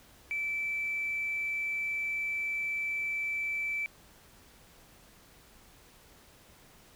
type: tone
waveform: triangle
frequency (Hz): 2322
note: D7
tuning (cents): -20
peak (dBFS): -27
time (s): 0.31-3.86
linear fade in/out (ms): 0
effects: tanh soft clip ceiling -28 dBFS + pink hiss -58 dBFS RMS until 6.95 s